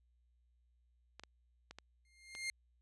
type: clicks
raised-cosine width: 0.2 ms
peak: -32 dBFS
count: 5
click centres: 1.196 / 1.236 / 1.71 / 1.786 / 2.351 s
type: tone with exponential growth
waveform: sawtooth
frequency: 2117 Hz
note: C7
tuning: 20 cents sharp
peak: -32 dBFS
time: 2.05-2.5 s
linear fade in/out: 1 ms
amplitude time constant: 96 ms
effects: added 60 Hz sine -70 dBFS peak until 2.81 s + resampled to 24000 Hz